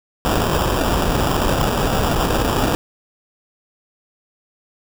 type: noise with sample-and-hold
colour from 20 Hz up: pink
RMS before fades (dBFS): -18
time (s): 0.25-2.75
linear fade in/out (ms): 0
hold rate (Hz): 2100
effects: none